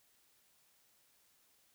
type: silence
effects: white hiss -71 dBFS RMS until 1.74 s